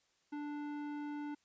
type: tone with low-pass filter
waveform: square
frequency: 293.7 Hz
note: D4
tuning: in tune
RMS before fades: -42 dBFS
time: 0.32-1.35 s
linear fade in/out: 10 ms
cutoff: 1800 Hz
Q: 0.68
effects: white hiss -75 dBFS RMS until 1.44 s + resampled to 16000 Hz